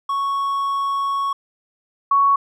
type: tone pair in turn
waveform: triangle / sine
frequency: 1108.7 / 1114.2 Hz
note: C#6 / C#6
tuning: 0 / +9 cents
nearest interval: unison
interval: 9 cents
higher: second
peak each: -17 / -12 dBFS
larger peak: second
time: 0.09-1.33 / 2.11-2.36 s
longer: first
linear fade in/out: 5 ms
effects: none